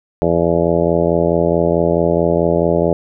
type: harmonic tone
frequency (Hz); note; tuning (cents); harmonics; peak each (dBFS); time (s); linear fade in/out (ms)
84.6; E2; +45; 1 / 2 / 3 / 4 / 5 / 6 / 7 / 8 / 10; -25 / -19 / -24 / -20 / -18 / -20 / -18 / -23 / -29; 0.22-2.93; 0
effects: none